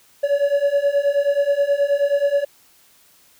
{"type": "beating tone pair", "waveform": "triangle", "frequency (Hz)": [562, 571.4], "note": ["C#5", "D5"], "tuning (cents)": [24, -48], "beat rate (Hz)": 9.4, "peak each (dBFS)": [-18, -16], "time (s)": [0.23, 2.45], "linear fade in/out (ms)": 10, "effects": ["white hiss -54 dBFS RMS until 3.39 s"]}